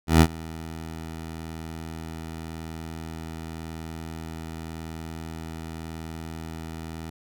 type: tone with ADSR envelope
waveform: 15% pulse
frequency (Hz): 80.9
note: E2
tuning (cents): -32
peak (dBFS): -5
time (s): 0.07-7.1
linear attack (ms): 140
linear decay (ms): 61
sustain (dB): -23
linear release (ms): 4
effects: none